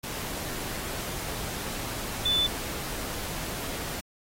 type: tone in noise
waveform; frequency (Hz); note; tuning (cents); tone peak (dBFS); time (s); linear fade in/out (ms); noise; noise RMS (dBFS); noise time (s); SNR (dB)
sine; 3500; A7; -10; -22; 2.25-2.47; 10; pink; -35; 0.03-4.01; +10
effects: AAC 48 kbps